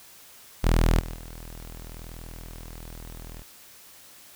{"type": "tone with level steps", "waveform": "sawtooth", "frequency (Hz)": 40.7, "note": "E1", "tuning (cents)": -21, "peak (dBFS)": [-14, -29, -35], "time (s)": [0.63, 3.43], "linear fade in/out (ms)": 20, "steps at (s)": [0.99, 1.15], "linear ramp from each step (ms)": 5, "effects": ["white hiss -50 dBFS RMS until 4.35 s"]}